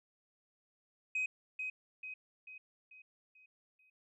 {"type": "tone with echo", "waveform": "sine", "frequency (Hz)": 2520, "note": "D#7", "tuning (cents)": 21, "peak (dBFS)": -30, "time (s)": [1.15, 1.26], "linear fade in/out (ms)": 5, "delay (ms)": 440, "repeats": 6, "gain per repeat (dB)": -6, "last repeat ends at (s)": 3.9, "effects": ["tanh soft clip ceiling -30 dBFS"]}